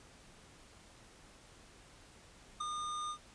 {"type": "tone with ADSR envelope", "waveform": "square", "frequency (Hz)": 1217, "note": "D#6", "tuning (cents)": -39, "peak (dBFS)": -33, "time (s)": [2.6, 3.18], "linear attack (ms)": 11, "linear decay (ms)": 4, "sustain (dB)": -5, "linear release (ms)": 76, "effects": ["pink hiss -59 dBFS RMS until 3.34 s", "resampled to 22050 Hz"]}